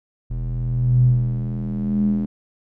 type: tone with band-pass filter sweep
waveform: square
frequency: 41.1 Hz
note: E1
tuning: 4 cents flat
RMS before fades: -20 dBFS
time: 0.3-2.26 s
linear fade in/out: 10 ms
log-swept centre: 87 to 230 Hz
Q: 9.2
effects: none